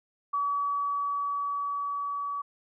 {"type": "tone with level ramp", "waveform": "sine", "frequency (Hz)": 1140, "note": "C#6", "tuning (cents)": 48, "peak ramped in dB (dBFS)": [-25, -30], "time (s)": [0.33, 2.42], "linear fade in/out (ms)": 10, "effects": []}